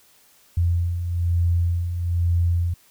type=beating tone pair; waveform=sine; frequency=85.3 / 86.4 Hz; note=F2 / F2; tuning=-40 / -18 cents; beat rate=1.1 Hz; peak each=-27 / -19 dBFS; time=0.57-2.74 s; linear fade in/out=5 ms; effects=white hiss -56 dBFS RMS until 2.9 s